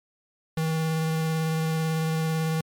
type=tone with vibrato; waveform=square; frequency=160 Hz; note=D#3; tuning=49 cents sharp; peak=-24 dBFS; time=0.57-2.61 s; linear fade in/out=5 ms; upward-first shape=sine; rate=18 Hz; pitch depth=13 cents each way; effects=MP3 96 kbps